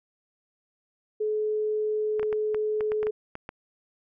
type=tone; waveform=sine; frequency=427.7 Hz; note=A4; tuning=49 cents flat; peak=-24 dBFS; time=1.2-3.11 s; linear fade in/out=10 ms
type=clicks; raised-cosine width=0.5 ms; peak=-21 dBFS; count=10; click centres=2.196 / 2.23 / 2.328 / 2.546 / 2.808 / 2.919 / 3.03 / 3.069 / 3.354 / 3.491 s
effects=none

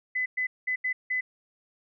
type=tone bursts at uneven times; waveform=sine; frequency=2012 Hz; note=B6; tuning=32 cents sharp; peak=-25 dBFS; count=5; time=0.15-0.26 / 0.37-0.47 / 0.67-0.76 / 0.84-0.93 / 1.1-1.21 s; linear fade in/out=10 ms; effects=none

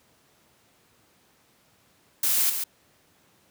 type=noise with echo; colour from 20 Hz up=blue; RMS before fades=-23 dBFS; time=2.23-2.5 s; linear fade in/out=5 ms; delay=140 ms; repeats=1; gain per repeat=-6 dB; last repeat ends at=2.64 s; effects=pink hiss -62 dBFS RMS until 3.5 s + high-pass 100 Hz 12 dB/octave

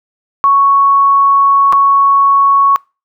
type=tone with dropouts; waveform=sine; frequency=1110 Hz; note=C#6; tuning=2 cents sharp; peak=-5 dBFS; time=0.44-2.76 s; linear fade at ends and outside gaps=0 ms; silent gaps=1.725-1.731 s; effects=noise-tail reverb RT60 0.3 s tail -26 dB re dry

